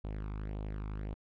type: tone with flanger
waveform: sawtooth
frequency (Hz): 51.9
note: G#1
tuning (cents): 0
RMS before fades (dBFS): -39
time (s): 0.04-1.14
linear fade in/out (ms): 0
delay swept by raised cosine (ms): 0.27 to 0.86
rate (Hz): 1.8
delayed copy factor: +0.6
effects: low-pass 2000 Hz 12 dB/octave